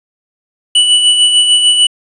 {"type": "tone with tremolo", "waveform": "square", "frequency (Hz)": 2960, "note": "F#7", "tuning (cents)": 0, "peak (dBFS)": -5, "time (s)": [0.75, 1.87], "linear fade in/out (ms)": 5, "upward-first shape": "sine", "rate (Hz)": 6.7, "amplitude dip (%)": 45, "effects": ["resampled to 24000 Hz", "7-bit"]}